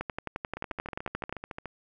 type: two click trains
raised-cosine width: 0.5 ms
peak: -17 / -22 dBFS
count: 16 / 16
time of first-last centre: 0.01-1.326 / 0.57-1.657 s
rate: 11.4 / 13.8 Hz
effects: none